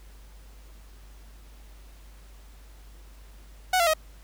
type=tone with pitch steps; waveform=sawtooth; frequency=740 / 682.5 / 629.5 Hz; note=F#5 / F5 / D#5; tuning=0 / -40 / +20 cents; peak=-16 dBFS; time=3.73-3.937 s; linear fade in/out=5 ms; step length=69 ms; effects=added 50 Hz sine -46 dBFS peak until 4.23 s + pink hiss -57 dBFS RMS until 4.23 s